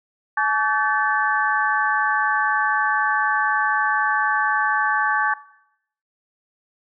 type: tone cluster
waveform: sine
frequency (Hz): 854 / 1141 / 1535 / 1746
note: G#5 / C#6 / G6 / A6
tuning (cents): +48 / +50 / -37 / -14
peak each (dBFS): -23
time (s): 0.37-5.34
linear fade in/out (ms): 5
effects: noise-tail reverb RT60 0.7 s tail -17 dB re dry